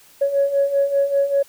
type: beating tone pair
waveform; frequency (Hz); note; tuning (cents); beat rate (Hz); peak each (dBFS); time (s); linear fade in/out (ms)
sine; 554.4 / 559.5; C#5 / C#5; 0 / +16; 5.1; -21 / -16; 0.21-1.43; 10
effects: tanh soft clip ceiling -9 dBFS + white hiss -50 dBFS RMS until 1.48 s